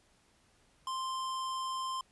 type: tone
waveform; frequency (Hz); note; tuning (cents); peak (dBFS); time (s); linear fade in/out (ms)
square; 1046.5; C6; 0; -35; 0.87-2.01; 2
effects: pink hiss -68 dBFS RMS until 2.11 s + resampled to 24000 Hz